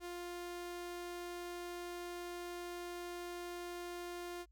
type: tone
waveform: sawtooth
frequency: 350.7 Hz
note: F4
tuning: 7 cents sharp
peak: -39 dBFS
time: 0-4.46 s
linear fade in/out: 50 ms
effects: added 53 Hz sine -63 dBFS peak until 4.51 s